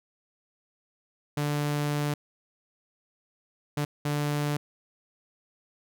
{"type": "tone bursts at uneven times", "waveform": "sawtooth", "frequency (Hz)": 146.83, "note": "D3", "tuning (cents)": 0, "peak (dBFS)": -22, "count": 3, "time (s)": [[1.37, 2.14], [3.77, 3.85], [4.05, 4.57]], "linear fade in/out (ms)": 5, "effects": []}